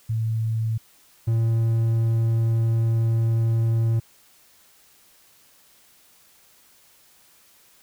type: tone pair in turn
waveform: sine / triangle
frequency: 111.8 / 113.89 Hz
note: A2 / A#2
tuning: +28 / -40 cents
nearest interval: unison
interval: 32 cents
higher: second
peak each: -21 / -16 dBFS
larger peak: second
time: 0.09-0.78 / 1.27-4 s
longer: second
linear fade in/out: 10 ms
effects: white hiss -56 dBFS RMS until 7.82 s